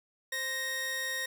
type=tone pair together; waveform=sawtooth; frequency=523.3 / 1864.8 Hz; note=C5 / A#6; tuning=0 / 0 cents; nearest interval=octave + minor seventh; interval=2200 cents; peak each=-39 / -29 dBFS; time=0.32-1.26 s; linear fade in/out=5 ms; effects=none